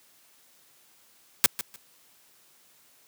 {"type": "noise with echo", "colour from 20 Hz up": "white", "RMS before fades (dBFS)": -17, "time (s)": [1.44, 1.46], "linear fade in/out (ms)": 0, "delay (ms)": 150, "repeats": 2, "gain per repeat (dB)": -14, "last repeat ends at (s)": 1.76, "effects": ["white hiss -60 dBFS RMS until 3.07 s", "high-pass 100 Hz 12 dB/octave"]}